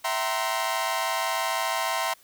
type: chord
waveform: sawtooth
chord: C dominant seventh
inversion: first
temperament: equal with one note detuned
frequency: 659.3 / 765.2 / 932.3 / 1046.5 Hz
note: E5 / G5 / Bb5 / C6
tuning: 0 / -42 / 0 / 0 cents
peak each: -27 / -28 / -27 / -26 dBFS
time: 0.04-2.14 s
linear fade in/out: 10 ms
effects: white hiss -57 dBFS RMS until 2.23 s